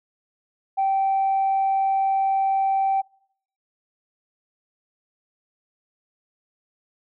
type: tone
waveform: sine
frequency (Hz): 777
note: G5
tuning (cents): -16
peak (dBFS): -17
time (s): 0.77-3.02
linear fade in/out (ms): 20
effects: noise-tail reverb RT60 0.6 s tail -24 dB re dry + tanh soft clip ceiling -15 dBFS